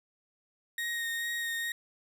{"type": "tone with vibrato", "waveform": "35% pulse", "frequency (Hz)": 1864.7, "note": "A#6", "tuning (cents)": 0, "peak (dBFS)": -30, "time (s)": [0.78, 1.72], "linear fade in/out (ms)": 2, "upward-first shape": "sine", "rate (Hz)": 2.3, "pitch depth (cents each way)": 16, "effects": []}